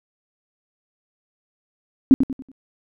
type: tone with echo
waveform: sine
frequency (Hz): 265.5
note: C4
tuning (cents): +25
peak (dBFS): -5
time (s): 2.11-2.14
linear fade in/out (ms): 0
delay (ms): 94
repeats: 4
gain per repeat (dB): -9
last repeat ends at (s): 2.516
effects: none